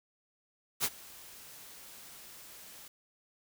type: noise with ADSR envelope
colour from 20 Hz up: white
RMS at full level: -28 dBFS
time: 0.8-2.88 s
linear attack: 42 ms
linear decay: 47 ms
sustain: -23 dB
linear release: 3 ms
effects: none